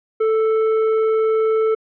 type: tone with tanh clipping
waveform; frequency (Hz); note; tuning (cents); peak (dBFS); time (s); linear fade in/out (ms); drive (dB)
triangle; 440.5; A4; +2; -16; 0.2-1.75; 10; 14
effects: low-pass 2000 Hz 12 dB/octave